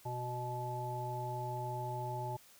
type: harmonic tone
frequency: 123.47 Hz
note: B2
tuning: in tune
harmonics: 1 / 3 / 5 / 7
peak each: -40 / -46 / -46 / -40 dBFS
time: 0.05-2.37 s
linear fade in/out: 10 ms
effects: white hiss -61 dBFS RMS until 2.59 s